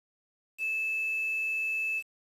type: tone with quantisation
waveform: sine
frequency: 2621 Hz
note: E7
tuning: 11 cents flat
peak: -28 dBFS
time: 0.58-2.03 s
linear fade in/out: 50 ms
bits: 8
effects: resampled to 32000 Hz